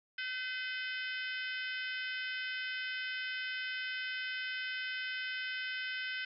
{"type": "harmonic tone", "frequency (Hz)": 510, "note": "C5", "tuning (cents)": -44, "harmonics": [3, 4, 5, 6, 7, 8, 9, 10], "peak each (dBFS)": [-39, -43, -45, -44, -52, -56, -56, -50], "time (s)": [0.18, 6.25], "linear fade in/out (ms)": 5, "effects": []}